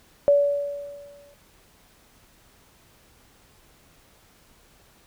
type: tone with exponential decay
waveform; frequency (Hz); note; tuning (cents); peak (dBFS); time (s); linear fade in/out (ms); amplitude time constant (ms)
sine; 572; D5; -46; -12; 0.28-1.34; 0; 230
effects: pink hiss -57 dBFS RMS until 5.06 s